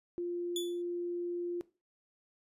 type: tone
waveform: sine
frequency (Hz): 349.2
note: F4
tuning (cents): 0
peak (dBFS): -33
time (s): 0.18-1.61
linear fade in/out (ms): 0
type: tone with exponential decay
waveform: sawtooth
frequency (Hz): 3455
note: A7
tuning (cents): -32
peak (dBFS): -29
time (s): 0.56-0.82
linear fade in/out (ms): 2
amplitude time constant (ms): 55
effects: noise-tail reverb RT60 0.3 s tail -18 dB re dry + resampled to 32000 Hz